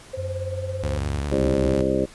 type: tone with tremolo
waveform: sine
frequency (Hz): 523.3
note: C5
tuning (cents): 0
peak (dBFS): -25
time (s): 0.13-0.98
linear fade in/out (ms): 10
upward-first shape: triangle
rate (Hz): 18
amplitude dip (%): 85
type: tone with pitch glide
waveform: sine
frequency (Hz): 92.5 to 95.38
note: F#2 to G2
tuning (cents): 0 to -47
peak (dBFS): -28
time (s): 0.17-1.21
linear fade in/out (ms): 10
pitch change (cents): +53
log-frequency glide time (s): 0.44-1.04
type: tone with vibrato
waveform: sawtooth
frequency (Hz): 71.1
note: C#2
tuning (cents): +45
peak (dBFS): -21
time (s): 0.83-1.81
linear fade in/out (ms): 0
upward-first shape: sine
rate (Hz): 10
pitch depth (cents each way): 78
type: harmonic tone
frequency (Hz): 66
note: C2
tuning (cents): +16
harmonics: 1 / 2 / 3 / 4 / 5 / 6 / 8 / 9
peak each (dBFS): -31 / -31 / -28 / -28 / -26 / -25 / -26 / -28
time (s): 1.31-2.06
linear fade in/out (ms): 20
effects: pink hiss -46 dBFS RMS until 2.14 s + resampled to 24000 Hz